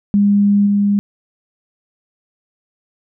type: tone with level steps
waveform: sine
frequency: 202.8 Hz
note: G#3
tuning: 41 cents flat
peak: -9 / -11 dBFS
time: 0.14-0.99 s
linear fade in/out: 0 ms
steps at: 0.66 s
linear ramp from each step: 10 ms
effects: none